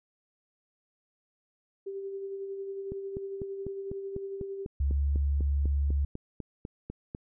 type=tone with tremolo; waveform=sine; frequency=392 Hz; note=G4; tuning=in tune; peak=-33 dBFS; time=1.86-4.66 s; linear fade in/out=10 ms; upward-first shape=sine; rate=11 Hz; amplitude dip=35%
type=click train; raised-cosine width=3 ms; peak=-24 dBFS; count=18; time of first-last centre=2.92-7.149 s; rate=4.02 Hz
type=tone with pitch glide; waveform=sine; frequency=69.6 to 70.69 Hz; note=C#2 to C#2; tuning=+8 to +34 cents; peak=-24 dBFS; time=4.8-6.05 s; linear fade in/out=5 ms; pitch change=+26 cents; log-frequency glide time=4.93-4.99 s
effects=none